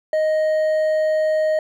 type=tone with hard clipping; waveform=triangle; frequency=623 Hz; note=D#5; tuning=2 cents sharp; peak=-17 dBFS; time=0.13-1.59 s; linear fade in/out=2 ms; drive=7 dB; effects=none